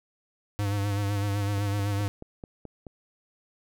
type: tone with vibrato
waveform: square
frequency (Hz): 101.2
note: G#2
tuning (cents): -44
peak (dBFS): -26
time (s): 0.59-2.08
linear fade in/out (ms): 0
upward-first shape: sine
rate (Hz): 7.9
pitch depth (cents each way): 40
type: click train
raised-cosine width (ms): 2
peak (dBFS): -27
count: 7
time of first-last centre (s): 1.58-2.868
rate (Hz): 4.66
effects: none